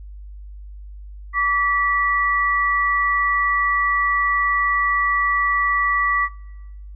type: tone pair together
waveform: sine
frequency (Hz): 1154 / 1953.2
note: D6 / B6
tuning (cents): -31 / -20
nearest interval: major sixth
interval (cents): 911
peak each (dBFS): -19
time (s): 1.33-6.29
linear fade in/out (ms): 50
effects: noise-tail reverb RT60 1.0 s tail -23 dB re dry + added 50 Hz sine -34 dBFS peak until 6.95 s